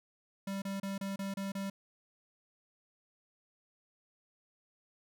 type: tone bursts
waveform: square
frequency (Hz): 196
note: G3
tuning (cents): 0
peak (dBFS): -36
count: 7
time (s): 0.47-1.7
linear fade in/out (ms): 5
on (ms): 150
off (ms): 30
effects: none